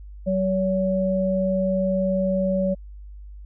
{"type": "tone pair together", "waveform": "sine", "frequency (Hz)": [188.88, 566], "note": ["F#3", "C#5"], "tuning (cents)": [36, 36], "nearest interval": "octave + perfect fifth", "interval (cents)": 1900, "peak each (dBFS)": [-22, -22], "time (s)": [0.26, 2.75], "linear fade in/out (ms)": 20, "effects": ["added 50 Hz sine -37 dBFS peak until 3.45 s"]}